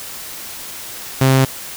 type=tone; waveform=sawtooth; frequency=132.8 Hz; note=C3; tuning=26 cents sharp; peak=-6 dBFS; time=1.21-1.45 s; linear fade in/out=5 ms; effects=white hiss -31 dBFS RMS until 1.76 s